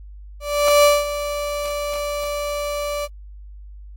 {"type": "tone with ADSR envelope", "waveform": "35% pulse", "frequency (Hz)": 583, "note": "D5", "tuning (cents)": -13, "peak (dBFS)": -8, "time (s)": [0.4, 3.08], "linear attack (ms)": 440, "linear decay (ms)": 200, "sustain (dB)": -13, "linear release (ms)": 38, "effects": ["added 50 Hz sine -36 dBFS peak until 3.96 s", "AAC 64 kbps"]}